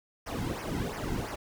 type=noise with flanger; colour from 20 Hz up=brown; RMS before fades=-34 dBFS; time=0.26-1.36 s; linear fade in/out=10 ms; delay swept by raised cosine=0.25 to 1.75 ms; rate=2.9 Hz; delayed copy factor=-0.9; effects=none